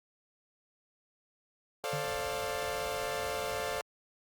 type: chord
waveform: sawtooth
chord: D minor seventh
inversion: second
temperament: equal with one note detuned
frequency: 440 / 531.2 / 587.3 / 698.5 Hz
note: A4 / C5 / D5 / F5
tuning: 0 / +26 / 0 / 0 cents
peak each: -35 dBFS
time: 1.84-3.81 s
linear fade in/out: 0 ms
type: tone with exponential decay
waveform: sine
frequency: 146.83 Hz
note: D3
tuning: in tune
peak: -33 dBFS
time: 1.93-2.23 s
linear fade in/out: 2 ms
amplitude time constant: 65 ms
type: noise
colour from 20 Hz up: brown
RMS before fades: -45 dBFS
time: 2.04-3.79 s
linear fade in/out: 0 ms
effects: high-pass 60 Hz 12 dB/octave + Opus 48 kbps